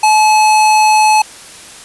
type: tone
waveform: square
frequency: 859 Hz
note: A5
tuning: 42 cents flat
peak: -7 dBFS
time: 0.03-1.22 s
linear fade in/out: 5 ms
effects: white hiss -34 dBFS RMS until 1.84 s + resampled to 24000 Hz